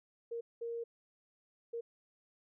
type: tone bursts at uneven times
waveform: sine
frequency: 466.2 Hz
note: A#4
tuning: in tune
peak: -37 dBFS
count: 3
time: 0.31-0.41 / 0.61-0.84 / 1.73-1.81 s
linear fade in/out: 10 ms
effects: none